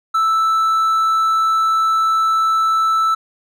triangle tone, 1318.5 Hz, E6, in tune, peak -11 dBFS, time 0.14-3.15 s, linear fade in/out 10 ms, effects none

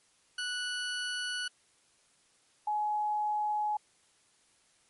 20% pulse / sine tone pair in turn, 1476 / 842.9 Hz, F#6 / G#5, -5 / +25 cents, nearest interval minor seventh, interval 970 cents, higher first, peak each -28 dBFS, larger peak neither, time 0.38-1.48 / 2.67-3.77 s, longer neither, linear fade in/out 5 ms, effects white hiss -67 dBFS RMS until 4.89 s + MP3 48 kbps

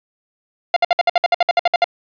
45% pulse tone bursts, 698.5 Hz, F5, in tune, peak -10 dBFS, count 14, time 0.74-1.843 s, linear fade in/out 2 ms, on 24 ms, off 59 ms, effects resampled to 11025 Hz + 7-bit

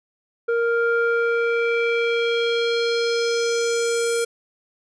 square tone with low-pass filter sweep, 466.5 Hz, A#4, 1 cent sharp, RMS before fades -21 dBFS, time 0.48-4.25 s, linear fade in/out 10 ms, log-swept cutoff 1100 to 9300 Hz, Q 2.7, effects none

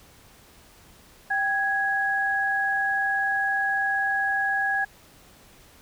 sine tone pair together, 785 / 1661.2 Hz, G5 / G#6, +2 / 0 cents, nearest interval octave + minor second, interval 1298 cents, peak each -27 / -23 dBFS, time 1.3-4.85 s, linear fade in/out 10 ms, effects pink hiss -53 dBFS RMS until 5.81 s

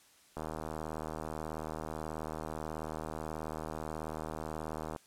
click train, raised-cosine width 1 ms, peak -25 dBFS, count 361, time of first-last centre 0.37-4.962 s, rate 78.4 Hz, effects white hiss -63 dBFS RMS until 5.06 s + low-pass 11000 Hz 12 dB/octave

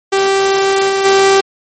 sawtooth tone with level steps, 390 Hz, G4, 9 cents flat, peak -6 / -8 / -3 dBFS, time 0.12-1.41 s, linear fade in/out 10 ms, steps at 0.88 / 1.04 s, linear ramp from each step 20 ms, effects MP3 32 kbps

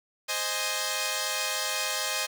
5% pulse chord, Ab major, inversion first, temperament equal, 523.3 / 622.3 / 830.6 Hz, C5 / Eb5 / Ab5, 0 / 0 / 0 cents, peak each -21 / -20 / -21 dBFS, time 0.28-2.27 s, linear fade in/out 20 ms, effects none

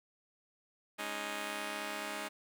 5% pulse chord, Ab suspended fourth, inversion none, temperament just, 207.7 / 276.9 / 311.5 Hz, Ab3 / Db4 / Eb4, 0 / -2 / +2 cents, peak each -32 / -33 / -31 dBFS, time 0.98-2.29 s, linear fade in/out 20 ms, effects none

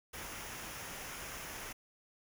pink noise with comb filter, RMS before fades -45 dBFS, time 0.13-1.73 s, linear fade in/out 10 ms, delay 0.24 ms, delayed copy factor -0.5, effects none

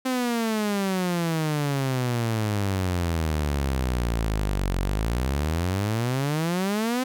sawtooth exponential two-way sweep, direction down then up, 261.6 to 45.02 to 261.6 Hz, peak -19 dBFS, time 0.05-7.04 s, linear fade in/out 10 ms, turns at 4.78 s, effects none

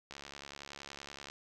click train, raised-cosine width 0.2 ms, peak -28 dBFS, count 85, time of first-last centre 0.11-1.3 s, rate 70.6 Hz, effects none

